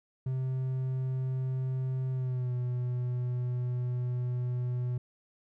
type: tone with pitch glide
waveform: triangle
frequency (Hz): 130.2 to 123.75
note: C3 to B2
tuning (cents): -8 to +4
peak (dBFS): -27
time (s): 0.26-4.98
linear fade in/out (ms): 5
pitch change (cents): -88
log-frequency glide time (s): 2.12-2.53
effects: none